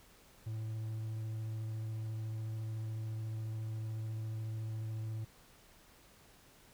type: tone with vibrato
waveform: triangle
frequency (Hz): 110.2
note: A2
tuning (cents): +3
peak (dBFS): -35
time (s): 0.46-5.25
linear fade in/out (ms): 10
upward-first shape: triangle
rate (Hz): 14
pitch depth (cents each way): 12
effects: pink hiss -62 dBFS RMS until 6.73 s